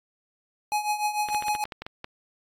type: tone with tremolo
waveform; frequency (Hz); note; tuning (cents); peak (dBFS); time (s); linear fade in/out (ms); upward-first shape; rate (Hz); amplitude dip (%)
square; 840; G#5; +19; -22; 0.72-1.64; 0; triangle; 6.7; 80
type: clicks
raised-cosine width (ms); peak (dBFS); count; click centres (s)
0.3; -19; 10; 1.287 / 1.347 / 1.424 / 1.483 / 1.551 / 1.654 / 1.722 / 1.82 / 1.865 / 2.044
effects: AAC 48 kbps